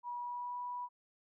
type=tone with pitch glide; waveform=sine; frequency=968 to 980.4 Hz; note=B5 to B5; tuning=-35 to -13 cents; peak=-38 dBFS; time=0.03-0.89 s; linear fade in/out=50 ms; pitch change=+22 cents; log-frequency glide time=0.2-0.58 s; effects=none